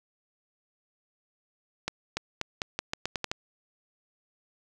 accelerating click train, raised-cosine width 0.2 ms, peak -12 dBFS, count 10, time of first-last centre 1.88-3.315 s, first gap 290 ms, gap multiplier 0.84, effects none

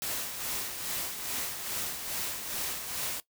white noise with tremolo, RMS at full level -33 dBFS, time 0.02-3.2 s, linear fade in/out 0 ms, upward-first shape sine, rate 2.4 Hz, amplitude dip 50%, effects noise-tail reverb RT60 0.1 s tail -17 dB re dry

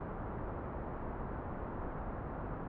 pink low-pass noise, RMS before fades -41 dBFS, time 0-2.68 s, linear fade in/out 10 ms, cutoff 1300 Hz, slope 24 dB/octave, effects none

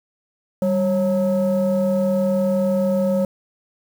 sine tone pair together, 195.17 / 546 Hz, G3 / C#5, -7 / -26 cents, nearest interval octave + tritone, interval 1781 cents, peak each -17 / -17 dBFS, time 0.62-3.25 s, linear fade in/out 2 ms, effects tanh soft clip ceiling -13 dBFS + 7-bit

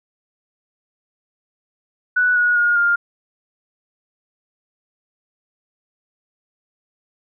sine tone with pitch steps, 1480 / 1454.6 / 1429.6 / 1405 Hz, F#6 / F#6 / F6 / F6, 0 / -30 / +40 / +10 cents, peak -13 dBFS, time 2.16-2.96 s, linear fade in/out 10 ms, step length 200 ms, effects none

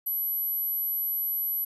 sine tone, 11790 Hz, F#9, 7 cents flat, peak -26 dBFS, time 0.06-1.65 s, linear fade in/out 10 ms, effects none

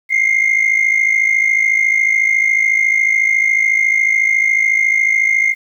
sine tone pair together, 2089 / 2143 Hz, C7 / C7, -3 / +41 cents, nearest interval unison, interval 44 cents, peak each -12 dBFS, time 0.09-5.55 s, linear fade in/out 50 ms, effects tanh soft clip ceiling -7 dBFS + 8-bit

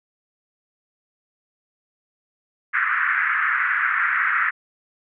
pink band-pass noise, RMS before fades -21 dBFS, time 2.73-4.51 s, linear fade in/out 20 ms, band 1300 to 2000 Hz, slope 48 dB/octave, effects none

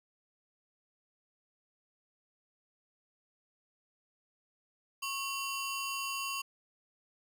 sawtooth ring-modulated tone, 1918 Hz, A#6, 49 cents sharp, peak -28 dBFS, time 5.02-6.42 s, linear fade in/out 10 ms, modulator 822 Hz, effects none

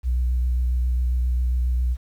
sine tone with vibrato, 61.74 Hz, B1, in tune, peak -17 dBFS, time 0.03-1.97 s, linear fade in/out 50 ms, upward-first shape triangle, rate 7.4 Hz, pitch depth 28 cents each way, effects tanh soft clip ceiling -16 dBFS + 9-bit

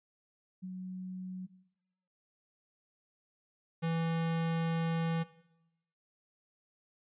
sine / square tone pair in turn, 185 / 164.82 Hz, F#3 / E3, 0 / 0 cents, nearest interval major second, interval 200 cents, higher first, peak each -38 / -31 dBFS, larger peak second, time 0.62-1.47 / 3.82-5.24 s, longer second, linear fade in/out 20 ms, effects noise-tail reverb RT60 0.9 s tail -18 dB re dry + resampled to 8000 Hz

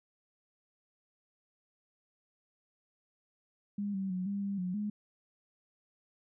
sine tone with pitch steps, 203.3 / 192.6 / 183.4 / 200.1 / 198.9 / 181.3 / 208.5 Hz, G#3 / G3 / F#3 / G3 / G3 / F#3 / G#3, -37 / -30 / -15 / +36 / +25 / -35 / +7 cents, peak -32 dBFS, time 3.78-4.9 s, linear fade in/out 5 ms, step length 160 ms, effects none

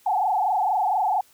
sine tone with frequency modulation, 800 Hz, G5, 35 cents sharp, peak -19 dBFS, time 0.06-1.21 s, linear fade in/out 5 ms, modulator 24.3 Hz, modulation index 3.2, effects white hiss -57 dBFS RMS until 1.33 s

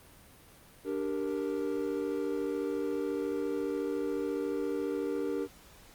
triangle chord, G minor, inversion second, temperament equal, 293.7 / 392 / 466.2 Hz, D4 / G4 / Bb4, 0 / 0 / 0 cents, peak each -33 dBFS, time 0.84-5.48 s, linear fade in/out 50 ms, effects pink hiss -56 dBFS RMS until 5.94 s + Opus 32 kbps

